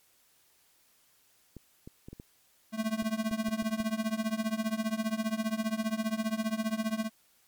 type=clicks; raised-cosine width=3 ms; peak=-31 dBFS; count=10; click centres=1.567 / 1.875 / 2.085 / 2.13 / 2.199 / 3.024 / 3.313 / 3.485 / 3.624 / 3.802 s
type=tone with tremolo; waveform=square; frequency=220 Hz; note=A3; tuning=in tune; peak=-26 dBFS; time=2.72-7.1 s; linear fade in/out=50 ms; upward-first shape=triangle; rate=15 Hz; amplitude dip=95%
effects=white hiss -66 dBFS RMS until 7.47 s + MP3 96 kbps